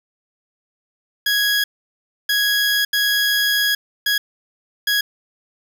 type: tone bursts at uneven times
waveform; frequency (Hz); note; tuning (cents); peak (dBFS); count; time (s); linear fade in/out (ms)
20% pulse; 1661.2; G#6; 0; -11; 5; 1.26-1.64 / 2.29-2.85 / 2.93-3.75 / 4.06-4.18 / 4.87-5.01; 5
effects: none